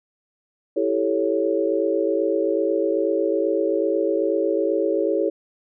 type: chord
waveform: sine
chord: A dominant seventh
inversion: second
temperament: equal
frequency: 329.6 / 392 / 440 / 554.4 Hz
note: E4 / G4 / A4 / C#5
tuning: 0 / 0 / 0 / 0 cents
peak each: -24 dBFS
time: 0.76-5.3 s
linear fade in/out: 10 ms
effects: none